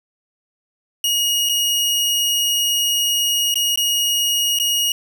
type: tone with dropouts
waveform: sawtooth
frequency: 2878 Hz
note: F#7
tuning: 49 cents flat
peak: -13 dBFS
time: 1.04-4.92 s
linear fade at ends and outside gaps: 2 ms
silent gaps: 1.49-1.494 / 3.542-3.556 / 3.759-3.774 / 4.588-4.598 s
effects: none